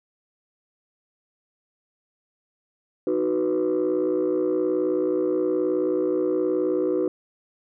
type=chord; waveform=sine; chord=B major; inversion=first; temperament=equal; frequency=311.1 / 370 / 493.9 Hz; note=D#4 / F#4 / B4; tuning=0 / 0 / 0 cents; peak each=-24 / -22 / -24 dBFS; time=3.07-7.08 s; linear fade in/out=2 ms; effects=tanh soft clip ceiling -16 dBFS